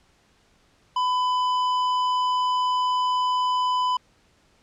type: tone with tanh clipping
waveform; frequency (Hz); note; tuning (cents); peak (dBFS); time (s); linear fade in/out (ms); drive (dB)
sine; 1002; B5; +25; -22; 0.96-3.97; 5; 11
effects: pink hiss -61 dBFS RMS until 4.62 s + low-pass 7000 Hz 12 dB/octave